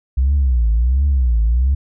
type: tone with vibrato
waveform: sine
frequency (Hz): 62.4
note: B1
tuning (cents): +19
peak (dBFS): -10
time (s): 0.17-1.75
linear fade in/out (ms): 10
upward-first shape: triangle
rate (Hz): 1.4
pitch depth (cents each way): 260
effects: tanh soft clip ceiling -9 dBFS